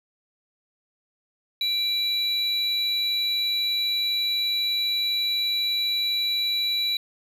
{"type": "tone pair together", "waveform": "triangle", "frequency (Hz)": [2349, 3936], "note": ["D7", "B7"], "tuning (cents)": [0, -7], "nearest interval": "major sixth", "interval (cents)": 893, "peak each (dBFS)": [-31, -21], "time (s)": [1.61, 6.97], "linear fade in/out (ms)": 2, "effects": []}